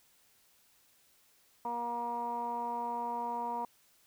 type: tone with low-pass filter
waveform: 15% pulse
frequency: 237.5 Hz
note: A#3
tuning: 33 cents sharp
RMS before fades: -36 dBFS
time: 1.65-3.65 s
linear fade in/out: 2 ms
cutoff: 950 Hz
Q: 7.1
effects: white hiss -67 dBFS RMS until 4.06 s